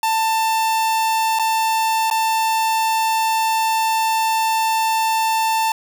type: tone with dropouts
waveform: 45% pulse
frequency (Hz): 890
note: A5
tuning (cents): +20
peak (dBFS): -16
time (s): 0.03-5.72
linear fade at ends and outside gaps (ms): 2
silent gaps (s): 1.389-1.395 / 2.101-2.111
effects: none